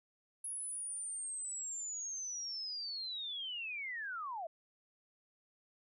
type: linear sweep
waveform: sine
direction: down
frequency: 10548 to 622.3 Hz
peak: -39 dBFS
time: 0.44-4.47 s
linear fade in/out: 5 ms
effects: none